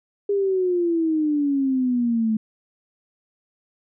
sine exponential sweep, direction down, 408 to 216.1 Hz, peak -18 dBFS, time 0.29-2.37 s, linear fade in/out 5 ms, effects none

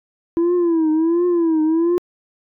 sine tone with vibrato, 332.2 Hz, E4, 13 cents sharp, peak -11 dBFS, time 0.37-1.98 s, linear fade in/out 0 ms, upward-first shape triangle, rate 1.4 Hz, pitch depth 130 cents each way, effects tanh soft clip ceiling -13 dBFS

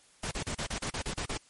pink noise bursts, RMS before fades -34 dBFS, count 10, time 0.23-1.374 s, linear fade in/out 5 ms, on 82 ms, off 36 ms, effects white hiss -61 dBFS RMS until 1.49 s + MP3 48 kbps

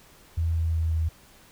sine tone with pitch steps, 82.41 / 81.79 / 81.18 / 80.57 Hz, E2 / E2 / E2 / E2, 0 / -13 / -26 / -39 cents, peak -22 dBFS, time 0.37-1.09 s, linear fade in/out 10 ms, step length 180 ms, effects pink hiss -54 dBFS RMS until 1.51 s

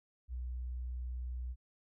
sine tone, 61.8 Hz, B1, 2 cents sharp, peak -37 dBFS, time 0.28-1.56 s, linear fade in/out 50 ms, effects none

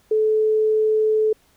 sine tone, 433.4 Hz, A4, 26 cents flat, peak -15 dBFS, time 0.11-1.33 s, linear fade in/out 5 ms, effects pink hiss -59 dBFS RMS until 1.56 s

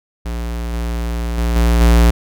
square tone with level steps, 58.27 Hz, A#1, in tune, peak -21 / -19 / -15 / -11 / -8 dBFS, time 0.25-2.11 s, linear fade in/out 10 ms, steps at 0.73 / 1.38 / 1.56 / 1.81 s, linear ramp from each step 2 ms, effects none

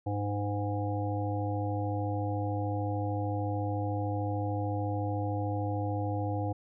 harmonic tone with a mistuned harmonic, 102.3 Hz, G#2, 26 cents flat, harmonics 1 / 3 / 5 / 7 / 8, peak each -31 / -36 / -38 / -39 / -40 dBFS, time 0.06-6.53 s, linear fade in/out 10 ms, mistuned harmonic 7, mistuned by +21 cents, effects none

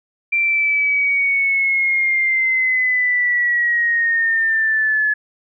sine linear sweep, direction down, 2361 to 1707 Hz, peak -14 dBFS, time 0.32-5.14 s, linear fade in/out 10 ms, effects none

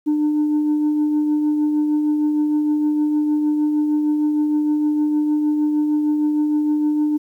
sine tone with tremolo, 300.3 Hz, D4, 39 cents sharp, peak -12 dBFS, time 0.06-7.18 s, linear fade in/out 20 ms, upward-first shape triangle, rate 6.5 Hz, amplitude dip 40%, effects tanh soft clip ceiling -13 dBFS + 9-bit

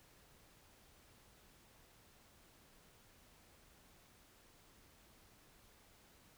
silence, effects pink hiss -66 dBFS RMS until 6.37 s

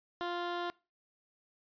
15% pulse tone, 349.2 Hz, F4, in tune, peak -28 dBFS, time 0.21-0.7 s, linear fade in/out 0 ms, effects noise-tail reverb RT60 0.3 s tail -23 dB re dry + resampled to 11025 Hz

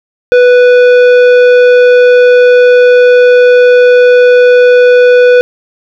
triangle tone with tanh clipping, 493.9 Hz, B4, in tune, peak -3 dBFS, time 0.32-5.41 s, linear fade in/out 0 ms, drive 16 dB, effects none

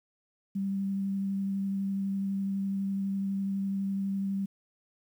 sine tone with vibrato, 195.8 Hz, G3, 2 cents flat, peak -28 dBFS, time 0.55-4.46 s, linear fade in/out 10 ms, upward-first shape square, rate 12 Hz, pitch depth 8 cents each way, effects 10-bit

